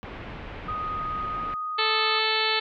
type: low-pass noise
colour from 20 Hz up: pink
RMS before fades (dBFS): -38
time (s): 0.03-1.54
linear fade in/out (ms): 0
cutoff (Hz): 2900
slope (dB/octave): 24
type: tone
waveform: sine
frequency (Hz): 1244.5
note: D#6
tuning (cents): 0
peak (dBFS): -28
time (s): 0.68-2.19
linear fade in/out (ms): 5
type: harmonic tone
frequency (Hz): 438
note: A4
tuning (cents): -8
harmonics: 1 / 2 / 3 / 4 / 5 / 6 / 7 / 8 / 9 / 10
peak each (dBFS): -31 / -31 / -31 / -31 / -31 / -31 / -31 / -31 / -31 / -31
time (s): 1.78-2.6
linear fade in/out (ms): 10
effects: none